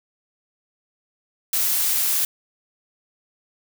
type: noise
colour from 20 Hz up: blue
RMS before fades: -21 dBFS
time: 1.53-2.25 s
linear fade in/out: 2 ms
effects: none